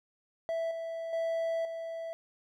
triangle tone with level steps, 659.3 Hz, E5, in tune, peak -28 / -33 / -27 / -34 dBFS, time 0.49-2.13 s, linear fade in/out 0 ms, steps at 0.71 / 1.13 / 1.65 s, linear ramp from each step 2 ms, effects none

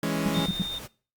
sawtooth chord, C# minor, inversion first, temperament equal, 164.81 / 207.7 / 277.2 Hz, E3 / G#3 / C#4, 0 / 0 / 0 cents, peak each -26 dBFS, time 0.03-0.46 s, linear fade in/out 2 ms
sine tone bursts, 185 Hz, F#3, in tune, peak -22 dBFS, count 4, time 0.26-0.62 s, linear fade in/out 0 ms, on 24 ms, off 88 ms
pink noise with tremolo, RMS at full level -40 dBFS, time 0.26-0.88 s, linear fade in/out 20 ms, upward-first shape sine, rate 11 Hz, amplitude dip 25%
sine tone, 3643 Hz, A#7, 41 cents flat, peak -31 dBFS, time 0.34-0.79 s, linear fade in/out 10 ms
effects noise-tail reverb RT60 0.4 s tail -21 dB re dry + Opus 48 kbps

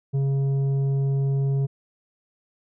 sine tone with tanh clipping, 137.3 Hz, C#3, 16 cents flat, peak -21 dBFS, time 0.13-1.67 s, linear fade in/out 20 ms, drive 7 dB, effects none

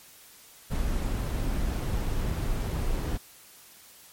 brown noise, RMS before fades -28 dBFS, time 0.7-3.18 s, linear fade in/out 20 ms, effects white hiss -52 dBFS RMS until 4.12 s + MP3 64 kbps

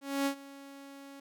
sawtooth tone with ADSR envelope, 277.2 Hz, C#4, in tune, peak -23 dBFS, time 0.01-1.2 s, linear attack 250 ms, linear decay 88 ms, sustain -20 dB, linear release 5 ms, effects none

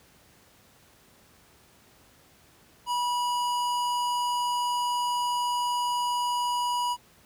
sine tone with hard clipping, 973 Hz, B5, 26 cents flat, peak -27 dBFS, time 2.86-6.97 s, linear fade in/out 50 ms, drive 17 dB, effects pink hiss -58 dBFS RMS until 7.25 s + high-pass 60 Hz 12 dB/octave

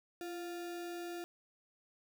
sine tone with sample-and-hold, 344 Hz, F4, 26 cents flat, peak -40 dBFS, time 0.21-1.24 s, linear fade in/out 0 ms, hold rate 1050 Hz, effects none

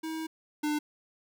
square tone pair in turn, 319.6 / 299.6 Hz, D#4 / D4, +47 / +35 cents, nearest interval minor second, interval 112 cents, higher first, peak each -34 / -28 dBFS, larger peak second, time 0.03-0.27 / 0.63-0.79 s, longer first, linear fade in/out 10 ms, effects none

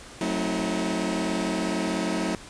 sawtooth chord, F# diminished seventh, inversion none, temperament just, 185 / 222 / 266.4 / 319.7 Hz, F#3 / A3 / C4 / Eb4, 0 / +16 / +31 / +47 cents, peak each -26 / -27 / -29 / -25 dBFS, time 0.21-2.35 s, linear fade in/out 2 ms, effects pink hiss -44 dBFS RMS until 2.49 s + resampled to 22050 Hz

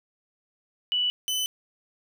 sine / sawtooth tone pair in turn, 2960 / 3017 Hz, F#7 / F#7, 0 / +33 cents, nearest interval unison, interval 33 cents, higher second, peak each -22 dBFS, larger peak neither, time 0.92-1.1 / 1.28-1.46 s, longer neither, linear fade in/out 0 ms, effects none

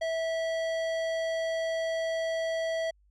sine tone with tanh clipping, 653 Hz, E5, 17 cents flat, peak -30 dBFS, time 0.01-2.91 s, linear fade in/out 10 ms, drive 16 dB, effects added 50 Hz sine -61 dBFS peak until 3.1 s

